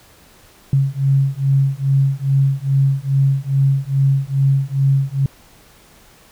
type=beating tone pair; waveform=sine; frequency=135.7 / 138.1 Hz; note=C#3 / C#3; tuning=-36 / -6 cents; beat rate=2.4 Hz; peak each=-16 dBFS; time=0.73-5.26 s; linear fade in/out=2 ms; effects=pink hiss -48 dBFS RMS until 6.31 s